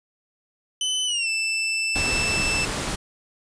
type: tone with pitch glide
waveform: sawtooth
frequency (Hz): 3026 to 2650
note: F#7 to E7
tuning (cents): +38 to +9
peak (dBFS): -19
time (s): 0.81-2.65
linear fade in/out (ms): 2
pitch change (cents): -229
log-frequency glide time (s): 1.05-1.28
type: noise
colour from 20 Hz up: pink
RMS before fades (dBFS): -27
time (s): 1.95-2.96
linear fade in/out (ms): 10
effects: resampled to 22050 Hz